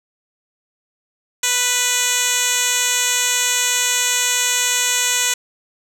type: tone with band-pass filter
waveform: 10% pulse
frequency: 493.9 Hz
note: B4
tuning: in tune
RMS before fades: -18 dBFS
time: 1.43-5.34 s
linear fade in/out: 5 ms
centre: 6400 Hz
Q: 1.4
effects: none

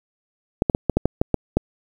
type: clicks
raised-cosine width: 2 ms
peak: -3 dBFS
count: 9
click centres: 0.621 / 0.698 / 0.749 / 0.897 / 0.97 / 1.056 / 1.215 / 1.343 / 1.57 s
effects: 7-bit

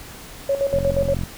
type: tone with tremolo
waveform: sine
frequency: 554.4 Hz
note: C#5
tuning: in tune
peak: -16 dBFS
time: 0.49-1.14 s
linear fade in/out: 5 ms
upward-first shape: square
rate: 8.4 Hz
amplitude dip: 70%
type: click train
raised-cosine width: 5 ms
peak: -14 dBFS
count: 23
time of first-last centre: 0.74-1.235 s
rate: 44.4 Hz
effects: pink hiss -39 dBFS RMS until 1.37 s

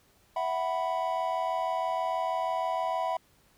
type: chord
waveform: triangle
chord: E suspended second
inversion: none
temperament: equal with one note detuned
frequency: 659.3 / 745.6 / 987.8 Hz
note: E5 / F#5 / B5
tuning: 0 / +13 / 0 cents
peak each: -30 dBFS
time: 0.36-3.17 s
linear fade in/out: 5 ms
effects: pink hiss -64 dBFS RMS until 3.57 s

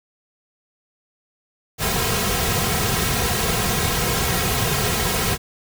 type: noise with comb filter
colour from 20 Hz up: pink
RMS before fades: -21 dBFS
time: 1.78-5.38 s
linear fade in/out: 50 ms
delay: 3.4 ms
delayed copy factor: -0.75
effects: none

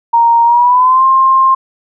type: tone with pitch glide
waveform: sine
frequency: 932.3 to 1058.6 Hz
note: A#5 to C6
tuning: 0 to +20 cents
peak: -5 dBFS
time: 0.13-1.55 s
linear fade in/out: 10 ms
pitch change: +220 cents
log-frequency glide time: 0.44-1.05 s
effects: none

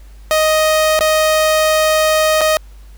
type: tone with dropouts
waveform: sawtooth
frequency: 624 Hz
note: D#5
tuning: 5 cents sharp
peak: -7 dBFS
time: 0.31-2.57 s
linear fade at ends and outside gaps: 0 ms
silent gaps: 0.991-1.008 / 2.409-2.414 s
effects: added 50 Hz sine -35 dBFS peak until 2.97 s + pink hiss -51 dBFS RMS until 2.97 s

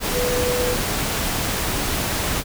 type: tone in noise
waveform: sine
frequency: 493.9 Hz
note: B4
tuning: in tune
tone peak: -21 dBFS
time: 0.12-0.77 s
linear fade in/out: 50 ms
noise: pink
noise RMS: -23 dBFS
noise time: 0-2.44 s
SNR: -1 dB
effects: none

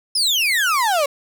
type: exponential sweep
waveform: 35% pulse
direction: down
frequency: 5274 to 545 Hz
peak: -14 dBFS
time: 0.15-1.06 s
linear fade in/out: 5 ms
effects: none

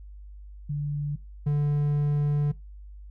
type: tone pair in turn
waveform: sine / triangle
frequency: 145.7 / 146.23 Hz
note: D3 / D3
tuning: -13 / -7 cents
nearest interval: unison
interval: 6 cents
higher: second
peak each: -26 / -19 dBFS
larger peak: second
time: 0.69-1.16 / 1.46-2.52 s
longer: second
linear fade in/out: 10 ms
effects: noise-tail reverb RT60 0.2 s tail -20 dB re dry + added 50 Hz sine -41 dBFS peak until 3.1 s

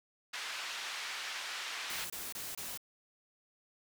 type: band-pass noise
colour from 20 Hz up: pink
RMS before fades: -41 dBFS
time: 0.33-2.05 s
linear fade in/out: 10 ms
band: 1500 to 4900 Hz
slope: 12 dB/octave
type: noise bursts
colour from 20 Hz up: white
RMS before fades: -42 dBFS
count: 4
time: 1.9-2.775 s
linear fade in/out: 2 ms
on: 200 ms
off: 25 ms
effects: none

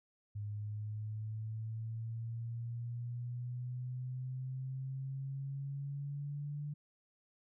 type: exponential sweep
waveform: sine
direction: up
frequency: 103.3 to 147.3 Hz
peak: -38 dBFS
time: 0.35-6.74 s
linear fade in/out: 10 ms
effects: none

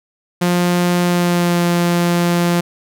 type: tone with pitch glide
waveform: sawtooth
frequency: 176.4 to 173.37 Hz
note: F3 to F3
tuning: +18 to -12 cents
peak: -9 dBFS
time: 0.41-2.61 s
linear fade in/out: 10 ms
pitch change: -30 cents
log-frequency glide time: 1.01-1.63 s
effects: none

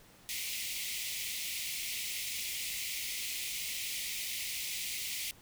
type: high-pass noise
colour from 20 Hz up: pink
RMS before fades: -38 dBFS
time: 0.29-5.31 s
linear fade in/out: 0 ms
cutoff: 2000 Hz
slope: 96 dB/octave
effects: pink hiss -59 dBFS RMS until 5.41 s

